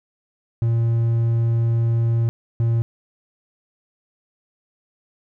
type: tone bursts at uneven times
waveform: triangle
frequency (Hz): 115.7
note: A#2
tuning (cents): -13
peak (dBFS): -14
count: 2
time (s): 0.62-2.29 / 2.6-2.82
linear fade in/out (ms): 0
effects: none